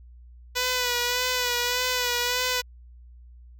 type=tone with vibrato; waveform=5% pulse; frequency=493.9 Hz; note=B4; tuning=in tune; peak=-12 dBFS; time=0.55-2.62 s; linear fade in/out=20 ms; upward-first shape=sine; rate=1.7 Hz; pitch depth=37 cents each way; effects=added 60 Hz sine -45 dBFS peak until 3.59 s